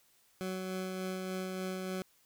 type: tone with tremolo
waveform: 20% pulse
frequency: 186.6 Hz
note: F#3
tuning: 15 cents sharp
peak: -30 dBFS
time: 0.41-2.02 s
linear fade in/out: 0 ms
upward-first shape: sine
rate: 3.4 Hz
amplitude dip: 25%
effects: white hiss -68 dBFS RMS until 2.25 s